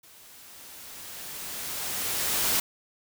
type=noise with level ramp; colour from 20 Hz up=white; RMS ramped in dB=-53 to -24 dBFS; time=0.03-2.6 s; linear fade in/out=5 ms; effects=none